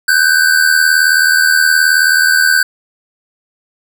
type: tone pair together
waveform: square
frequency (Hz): 1500 / 1578.9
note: F#6 / G6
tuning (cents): +23 / +12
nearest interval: minor second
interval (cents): 89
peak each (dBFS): -11 / -12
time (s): 0.08-2.63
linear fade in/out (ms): 5
effects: none